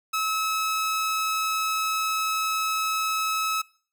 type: tone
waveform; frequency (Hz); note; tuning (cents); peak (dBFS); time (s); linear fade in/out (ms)
sawtooth; 1293; E6; -34; -20; 0.13-3.62; 10
effects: noise-tail reverb RT60 0.5 s tail -24 dB re dry